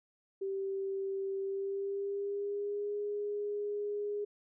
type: tone with pitch glide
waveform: sine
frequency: 389.3 to 412.4 Hz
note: G4 to G#4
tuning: -12 to -12 cents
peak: -33 dBFS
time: 0.41-4.25 s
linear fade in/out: 10 ms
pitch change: +100 cents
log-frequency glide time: 1.4-2.95 s
effects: none